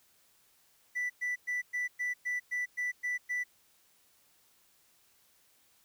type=tone bursts; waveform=triangle; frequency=1975.5 Hz; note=B6; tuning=in tune; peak=-28 dBFS; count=10; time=0.95-3.44 s; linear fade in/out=20 ms; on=150 ms; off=110 ms; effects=tanh soft clip ceiling -25 dBFS + white hiss -67 dBFS RMS until 5.84 s